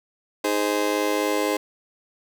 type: chord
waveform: 30% pulse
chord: Ab major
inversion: second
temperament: just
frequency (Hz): 311.5 / 415.3 / 519.1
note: Eb4 / Ab4 / C5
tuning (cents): +2 / 0 / -14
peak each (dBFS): -23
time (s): 0.44-1.57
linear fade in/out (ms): 5
effects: none